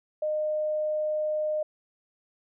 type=tone; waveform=sine; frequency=612 Hz; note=D#5; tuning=29 cents flat; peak=-25 dBFS; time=0.22-1.63 s; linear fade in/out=5 ms; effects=none